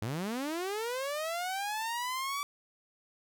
sawtooth linear sweep, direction up, 98.2 to 1157 Hz, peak -29 dBFS, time 0.02-2.43 s, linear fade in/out 0 ms, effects none

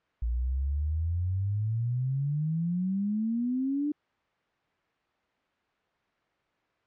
sine exponential sweep, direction up, 56.7 to 300.2 Hz, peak -26 dBFS, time 0.22-3.92 s, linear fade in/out 5 ms, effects white hiss -71 dBFS RMS until 6.86 s + low-pass 2000 Hz 12 dB/octave

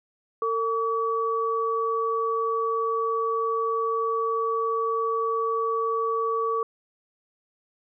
sine tone pair together, 452.9 / 1140.5 Hz, A#4 / C#6, -50 / +49 cents, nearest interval octave + major third, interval 1599 cents, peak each -26 / -25 dBFS, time 0.42-6.63 s, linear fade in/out 2 ms, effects none

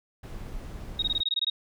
brown noise, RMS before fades -38 dBFS, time 0.23-1.21 s, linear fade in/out 5 ms
sine tone bursts, 3764 Hz, A#7, 16 cents sharp, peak -23 dBFS, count 10, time 0.99-1.5 s, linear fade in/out 5 ms, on 33 ms, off 20 ms
effects none

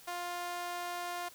sawtooth tone with high-pass filter, 351.5 Hz, F4, 11 cents sharp, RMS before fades -39 dBFS, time 0.07-1.29 s, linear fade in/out 10 ms, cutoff 750 Hz, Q 1.6, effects white hiss -56 dBFS RMS until 1.34 s

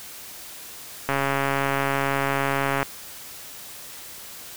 click train, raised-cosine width 0.5 ms, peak -8 dBFS, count 241, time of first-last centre 1.09-2.829 s, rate 138 Hz, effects white hiss -40 dBFS RMS until 4.56 s

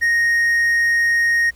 triangle tone, 1864.7 Hz, A#6, in tune, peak -12 dBFS, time 0.01-1.51 s, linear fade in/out 20 ms, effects added 60 Hz sine -44 dBFS peak until 1.55 s + pink hiss -54 dBFS RMS until 1.55 s

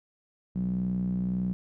sawtooth tone with band-pass filter, 61.74 Hz, B1, in tune, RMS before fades -29 dBFS, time 0.55-1.53 s, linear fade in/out 0 ms, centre 180 Hz, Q 7.9, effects none

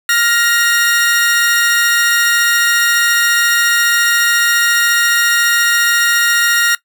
sawtooth tone pair together, 1404.9 / 1878 Hz, F6 / A#6, +10 / +12 cents, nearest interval perfect fourth, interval 502 cents, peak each -10 dBFS, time 0.09-6.75 s, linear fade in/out 2 ms, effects noise-tail reverb RT60 0.1 s tail -19 dB re dry

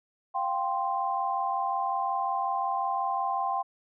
sine chord, F suspended second, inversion none, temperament equal, 698.5 / 784 / 1046.5 Hz, F5 / G5 / C6, 0 / 0 / 0 cents, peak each -34 / -29 / -30 dBFS, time 0.34-3.63 s, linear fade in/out 20 ms, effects none

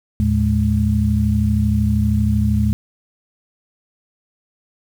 sine tone cluster, 77.4 / 110.2 / 210.1 Hz, D#2 / A2 / G#3, -9 / +3 / +20 cents, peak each -18 dBFS, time 0.2-2.73 s, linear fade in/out 0 ms, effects 7-bit

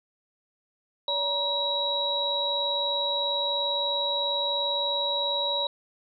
sine tone cluster, 569 / 951 / 3873 Hz, C#5 / A#5 / B7, +45 / +34 / -35 cents, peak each -31 / -32 / -26 dBFS, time 1.08-5.67 s, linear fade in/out 2 ms, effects none

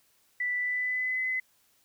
sine tone with pitch glide, 1975.5 to 2028 Hz, B6 to B6, 0 to +45 cents, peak -27 dBFS, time 0.4-1.4 s, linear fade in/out 5 ms, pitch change +45 cents, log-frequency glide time 0.56-1.24 s, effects white hiss -67 dBFS RMS until 1.84 s

